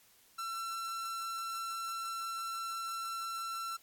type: tone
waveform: 45% pulse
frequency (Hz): 1347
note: E6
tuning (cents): +37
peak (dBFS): -37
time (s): 0.38-3.77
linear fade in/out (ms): 10
effects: white hiss -64 dBFS RMS until 3.82 s + AAC 64 kbps